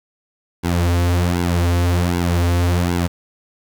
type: tone with flanger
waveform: sawtooth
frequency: 87.31 Hz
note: F2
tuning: in tune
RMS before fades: -17 dBFS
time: 0.63-3.08 s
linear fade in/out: 20 ms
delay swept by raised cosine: 1.6 to 6.5 ms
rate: 1.3 Hz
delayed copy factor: -0.85
effects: 8-bit